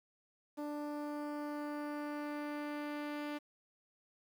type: tone with low-pass filter sweep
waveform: sawtooth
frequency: 294.8 Hz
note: D4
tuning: 7 cents sharp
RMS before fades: -41 dBFS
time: 0.57-3.39 s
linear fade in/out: 20 ms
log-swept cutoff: 900 to 2900 Hz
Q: 1.1
effects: 10-bit